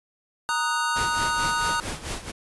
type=chord; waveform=square; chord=D# minor; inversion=second; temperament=equal; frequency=932.3 / 1244.5 / 1480 Hz; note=A#5 / D#6 / F#6; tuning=0 / 0 / 0 cents; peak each=-28 dBFS; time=0.49-1.8 s; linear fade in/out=0 ms
type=noise with tremolo; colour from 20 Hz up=pink; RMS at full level=-30 dBFS; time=0.95-2.32 s; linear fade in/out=20 ms; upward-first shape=sine; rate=4.5 Hz; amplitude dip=75%
effects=resampled to 24000 Hz